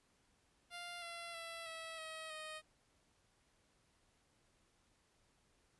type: tone with pitch steps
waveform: 10% pulse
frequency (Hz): 698.5 / 682.5 / 667 / 651.7 / 636.8 / 622.3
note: F5 / F5 / E5 / E5 / D#5 / D#5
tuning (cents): 0 / -40 / +20 / -20 / +40 / 0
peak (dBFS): -38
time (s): 0.7-2.62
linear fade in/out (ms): 50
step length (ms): 320
effects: pink hiss -75 dBFS RMS until 5.79 s + resampled to 24000 Hz